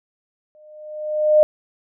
sine tone with exponential growth, 609 Hz, D#5, 37 cents flat, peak -7 dBFS, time 0.55-1.43 s, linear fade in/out 0 ms, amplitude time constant 190 ms, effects none

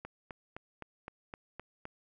click train, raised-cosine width 0.5 ms, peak -27 dBFS, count 8, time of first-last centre 0.05-1.854 s, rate 3.88 Hz, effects none

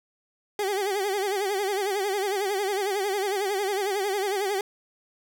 30% pulse tone with vibrato, 397.1 Hz, G4, 22 cents sharp, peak -22 dBFS, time 0.59-4.61 s, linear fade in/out 2 ms, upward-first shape sine, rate 11 Hz, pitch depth 100 cents each way, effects none

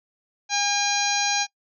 harmonic tone, 810 Hz, G#5, 43 cents flat, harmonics 1 / 2 / 3 / 4 / 5 / 6 / 7 / 8, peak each -26 / -30 / -28 / -34 / -28 / -33 / -30 / -29 dBFS, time 0.49-1.47 s, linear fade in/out 50 ms, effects noise-tail reverb RT60 0.1 s tail -23 dB re dry

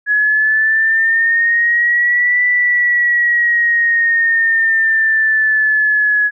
sine linear two-way sweep, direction up then down, 1683 to 1975.5 to 1683 Hz, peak -10 dBFS, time 0.06-6.31 s, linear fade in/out 50 ms, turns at 2.44 s, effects none

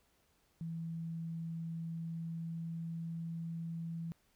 sine tone with pitch glide, 164.81 to 165.86 Hz, E3 to E3, 0 to +11 cents, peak -38 dBFS, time 0.61-4.12 s, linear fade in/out 0 ms, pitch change +11 cents, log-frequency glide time 1.66-3.41 s, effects pink hiss -73 dBFS RMS until 4.35 s

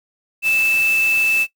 sine tone in noise, 2635 Hz, E7, 1 cent flat, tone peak -14 dBFS, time 0.42-1.47 s, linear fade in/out 50 ms, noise white, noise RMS -30 dBFS, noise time 0.42-1.47 s, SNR +13 dB, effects noise-tail reverb RT60 0.1 s tail -17 dB re dry

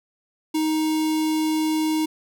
square tone with notch filter, 312.8 Hz, D#4, 9 cents sharp, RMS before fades -22 dBFS, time 0.54-2.06 s, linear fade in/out 10 ms, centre 1500 Hz, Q 1.6, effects none

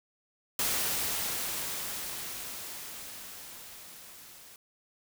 white noise with level ramp, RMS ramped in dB -29 to -52 dBFS, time 0.59-4.56 s, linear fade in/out 2 ms, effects none

